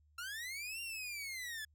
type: linear two-way sweep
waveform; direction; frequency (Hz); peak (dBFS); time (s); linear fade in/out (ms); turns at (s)
sawtooth; up then down; 1353 to 2794 to 1697; -38; 0.18-1.65; 5; 0.81
effects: added 75 Hz sine -66 dBFS peak until 1.74 s